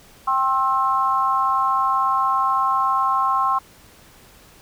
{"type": "chord", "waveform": "sine", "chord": "C major", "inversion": "second", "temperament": "equal with one note detuned", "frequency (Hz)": [784, 1066, 1318.5], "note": ["G5", "C6", "E6"], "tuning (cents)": [0, 32, 0], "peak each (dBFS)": [-24, -18, -24], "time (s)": [0.27, 3.59], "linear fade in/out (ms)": 10, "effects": ["pink hiss -49 dBFS RMS until 4.61 s"]}